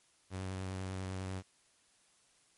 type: tone with vibrato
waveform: sawtooth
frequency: 94.2 Hz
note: F#2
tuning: 32 cents sharp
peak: -34 dBFS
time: 0.3-1.43 s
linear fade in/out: 50 ms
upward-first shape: sine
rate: 10 Hz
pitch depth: 17 cents each way
effects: white hiss -69 dBFS RMS until 2.57 s + MP3 48 kbps